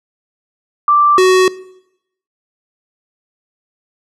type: tone pair in turn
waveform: sine / square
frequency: 1174.7 / 372 Hz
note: D6 / F#4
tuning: 0 / +9 cents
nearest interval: octave + minor sixth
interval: 1991 cents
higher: first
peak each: -7 dBFS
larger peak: neither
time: 0.88-1.18 / 1.18-1.48 s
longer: neither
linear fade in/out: 2 ms
effects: noise-tail reverb RT60 0.8 s tail -20 dB re dry + low-pass 8000 Hz 12 dB/octave

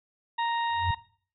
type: harmonic tone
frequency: 932.3 Hz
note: A#5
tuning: in tune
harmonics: 1 / 2 / 3 / 4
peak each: -26 / -35 / -41 / -38 dBFS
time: 0.38-0.95 s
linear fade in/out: 10 ms
type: tone with exponential growth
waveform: sine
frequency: 89.8 Hz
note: F2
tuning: 49 cents sharp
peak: -22 dBFS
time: 0.69-0.91 s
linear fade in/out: 5 ms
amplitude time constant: 46 ms
effects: noise-tail reverb RT60 0.5 s tail -19 dB re dry

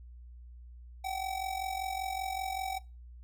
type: tone with amplitude modulation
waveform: square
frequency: 764 Hz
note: G5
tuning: 45 cents flat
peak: -31 dBFS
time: 1.04-2.79 s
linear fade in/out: 10 ms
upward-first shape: sine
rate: 45.2 Hz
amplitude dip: 70%
effects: noise-tail reverb RT60 0.3 s tail -23 dB re dry + added 60 Hz sine -47 dBFS peak until 3.23 s

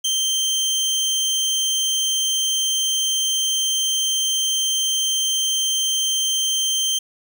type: tone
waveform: 25% pulse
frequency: 3139 Hz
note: G7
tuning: 2 cents sharp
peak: -15 dBFS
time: 0.04-6.99 s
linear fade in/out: 10 ms
effects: none

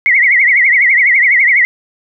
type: tone with vibrato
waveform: sine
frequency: 2059 Hz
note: C7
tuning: 28 cents flat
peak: -6 dBFS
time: 0.06-1.65 s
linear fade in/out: 0 ms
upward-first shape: triangle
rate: 12 Hz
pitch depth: 170 cents each way
effects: none

